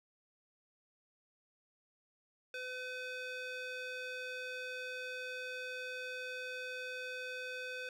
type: tone with band-pass filter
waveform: square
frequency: 506 Hz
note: B4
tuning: 42 cents sharp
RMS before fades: -43 dBFS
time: 2.54-7.89 s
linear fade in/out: 2 ms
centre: 2200 Hz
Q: 1.2
effects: none